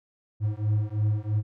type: beating tone pair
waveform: triangle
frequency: 104.5 / 107.5 Hz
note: G#2 / A2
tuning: +11 / -40 cents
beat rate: 3 Hz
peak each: -24 dBFS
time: 0.4-1.43 s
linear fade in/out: 50 ms
effects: none

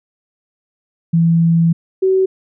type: tone pair in turn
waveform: sine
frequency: 166.5 / 379 Hz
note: E3 / F#4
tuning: +18 / +42 cents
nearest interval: octave + major second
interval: 1424 cents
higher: second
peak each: -9 / -10 dBFS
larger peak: first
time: 1.13-1.73 / 2.02-2.26 s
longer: first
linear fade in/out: 10 ms
effects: none

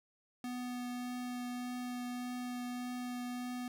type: tone with vibrato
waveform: square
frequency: 246.9 Hz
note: B3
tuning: in tune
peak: -39 dBFS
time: 0.44-3.68 s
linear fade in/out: 2 ms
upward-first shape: triangle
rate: 1.7 Hz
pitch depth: 9 cents each way
effects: none

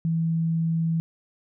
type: tone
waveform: sine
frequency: 164 Hz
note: E3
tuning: 9 cents flat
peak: -21 dBFS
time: 0.05-1 s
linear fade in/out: 0 ms
effects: none

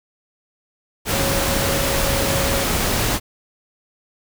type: tone in noise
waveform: sine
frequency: 550 Hz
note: C#5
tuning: 14 cents flat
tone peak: -25 dBFS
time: 1.1-2.67 s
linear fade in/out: 50 ms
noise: pink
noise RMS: -20 dBFS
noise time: 1.05-3.2 s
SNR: -8 dB
effects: none

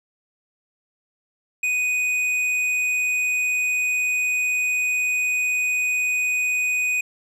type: tone with hard clipping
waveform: sine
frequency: 2489 Hz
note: D#7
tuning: in tune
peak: -21 dBFS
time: 1.63-7.01 s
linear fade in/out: 5 ms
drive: 7 dB
effects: none

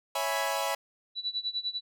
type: chord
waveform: sawtooth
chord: C# minor seventh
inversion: none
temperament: equal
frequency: 554.4 / 659.3 / 830.6 / 987.8 Hz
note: C#5 / E5 / G#5 / B5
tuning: 0 / 0 / 0 / 0 cents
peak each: -30 dBFS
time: 0.15-0.75 s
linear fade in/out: 5 ms
type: tone with tremolo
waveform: sine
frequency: 3951 Hz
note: B7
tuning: in tune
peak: -27 dBFS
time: 1.15-1.81 s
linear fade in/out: 50 ms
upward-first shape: sine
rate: 10 Hz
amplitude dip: 90%
effects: none

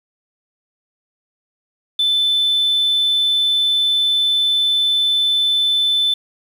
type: tone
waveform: sine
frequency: 3520 Hz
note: A7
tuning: in tune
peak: -12 dBFS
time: 1.99-6.14 s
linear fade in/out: 5 ms
effects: tanh soft clip ceiling -10 dBFS + 7-bit

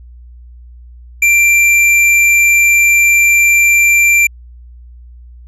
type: tone with tanh clipping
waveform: sine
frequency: 2361 Hz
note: D7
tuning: 9 cents sharp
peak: -8 dBFS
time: 1.22-4.27 s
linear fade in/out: 5 ms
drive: 14 dB
effects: added 60 Hz sine -33 dBFS peak until 5.47 s + resampled to 32000 Hz

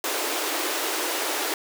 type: high-pass noise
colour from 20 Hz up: pink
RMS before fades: -27 dBFS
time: 0.04-1.54 s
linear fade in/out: 2 ms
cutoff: 290 Hz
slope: 96 dB/octave
effects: none

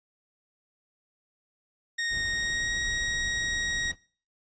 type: tone with pitch glide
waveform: sawtooth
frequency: 1859 to 1888.2 Hz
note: A#6 to A#6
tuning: -5 to +22 cents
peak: -24 dBFS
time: 1.98-3.92 s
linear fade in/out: 10 ms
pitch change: +27 cents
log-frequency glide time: 2.25-2.76 s
type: noise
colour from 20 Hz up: brown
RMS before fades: -40 dBFS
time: 2.09-3.96 s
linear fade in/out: 50 ms
effects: noise-tail reverb RT60 0.4 s tail -21 dB re dry + resampled to 16000 Hz

